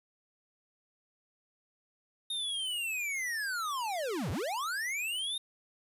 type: linear two-way sweep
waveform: square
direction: down then up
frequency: 3712 to 73.42 to 3712 Hz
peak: -33 dBFS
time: 2.3-5.38 s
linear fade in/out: 5 ms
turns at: 4.31 s
effects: resampled to 32000 Hz + 10-bit